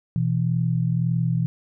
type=tone pair together; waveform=sine; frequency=123.47 / 165.29 Hz; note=B2 / E3; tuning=0 / +5 cents; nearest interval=perfect fourth; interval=505 cents; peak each=-22 dBFS; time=0.16-1.46 s; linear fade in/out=0 ms; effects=none